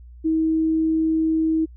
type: tone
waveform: sine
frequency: 319.7 Hz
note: D#4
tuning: 47 cents sharp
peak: -17 dBFS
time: 0.24-1.66 s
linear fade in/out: 20 ms
effects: added 60 Hz sine -40 dBFS peak until 1.76 s